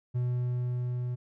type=tone with level ramp; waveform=triangle; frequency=123.47 Hz; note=B2; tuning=in tune; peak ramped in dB=-24 to -28 dBFS; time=0.14-1.16 s; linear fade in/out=20 ms; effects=none